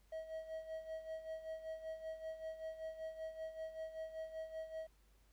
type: tone with tremolo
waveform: triangle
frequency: 640 Hz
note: D#5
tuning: 49 cents sharp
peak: -39 dBFS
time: 0.12-4.87 s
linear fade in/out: 5 ms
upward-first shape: sine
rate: 5.2 Hz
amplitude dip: 70%
effects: added 50 Hz sine -67 dBFS peak until 5.32 s + pink hiss -75 dBFS RMS until 5.32 s